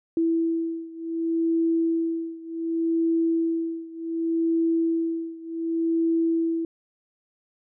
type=beating tone pair; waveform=sine; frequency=329.6 / 330.27 Hz; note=E4 / E4; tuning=0 / +3 cents; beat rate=0.67 Hz; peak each=-24 / -26 dBFS; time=0.17-6.65 s; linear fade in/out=2 ms; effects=none